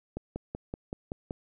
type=click train; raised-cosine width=2 ms; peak=-21 dBFS; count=7; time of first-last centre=0.17-1.309 s; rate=5.27 Hz; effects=none